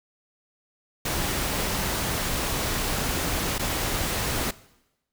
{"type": "noise with dropouts", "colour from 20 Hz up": "pink", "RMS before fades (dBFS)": -27, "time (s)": [1.05, 4.51], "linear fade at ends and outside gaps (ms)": 5, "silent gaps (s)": [3.583, 3.593], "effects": ["noise-tail reverb RT60 0.9 s tail -19 dB re dry"]}